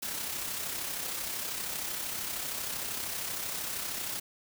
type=noise with amplitude modulation; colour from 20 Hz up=white; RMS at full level=-34 dBFS; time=0.02-4.2 s; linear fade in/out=10 ms; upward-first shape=sine; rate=32.9 Hz; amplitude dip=40%; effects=none